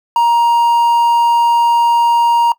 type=tone with quantisation; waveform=triangle; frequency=940 Hz; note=A#5; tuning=14 cents sharp; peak=-6 dBFS; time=0.16-2.52 s; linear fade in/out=2 ms; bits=6; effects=noise-tail reverb RT60 0.1 s tail -19 dB re dry